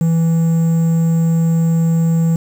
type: tone with quantisation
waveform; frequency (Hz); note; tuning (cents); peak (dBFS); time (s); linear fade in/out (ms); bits
triangle; 164.81; E3; 0; -9; 0.01-2.36; 2; 6
effects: none